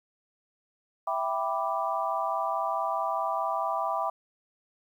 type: chord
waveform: sine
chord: E minor seventh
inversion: none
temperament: equal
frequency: 659.3 / 784 / 987.8 / 1174.7 Hz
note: E5 / G5 / B5 / D6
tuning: 0 / 0 / 0 / 0 cents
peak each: -32 dBFS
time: 1.07-4.1 s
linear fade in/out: 5 ms
effects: 10-bit